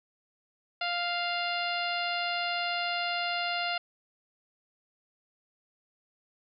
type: harmonic tone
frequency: 698.5 Hz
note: F5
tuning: in tune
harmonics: 1 / 2 / 3 / 4 / 5 / 6 / 7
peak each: -33 / -35 / -37 / -35 / -41 / -39 / -43 dBFS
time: 0.81-3.78 s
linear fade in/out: 5 ms
effects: none

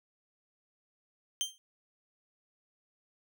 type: tone with exponential decay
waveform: 25% pulse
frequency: 3148 Hz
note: G7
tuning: 7 cents sharp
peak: -23 dBFS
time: 1.41-1.58 s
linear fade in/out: 0 ms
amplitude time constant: 36 ms
effects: none

